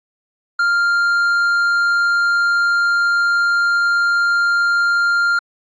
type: tone with tanh clipping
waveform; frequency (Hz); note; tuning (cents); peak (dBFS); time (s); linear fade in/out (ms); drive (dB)
sine; 1396.9; F6; 0; -14; 0.59-5.39; 5; 6
effects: AAC 64 kbps